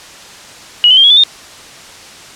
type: tone with pitch steps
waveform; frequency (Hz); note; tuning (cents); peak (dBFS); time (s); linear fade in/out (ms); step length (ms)
sine; 2909 / 3045 / 3187 / 3336 / 3492 / 3655; F#7 / F#7 / G7 / G#7 / A7 / A#7; -30 / +49 / +28 / +7 / -14 / -35; -3; 0.84-1.236; 0; 66
effects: white hiss -34 dBFS RMS until 2.35 s + low-pass 7000 Hz 12 dB/octave